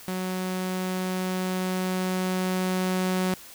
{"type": "tone with level ramp", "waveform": "sawtooth", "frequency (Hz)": 185, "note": "F#3", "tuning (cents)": 0, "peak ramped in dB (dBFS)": [-24, -19], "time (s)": [0.08, 3.34], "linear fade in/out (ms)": 0, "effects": ["white hiss -46 dBFS RMS until 3.54 s"]}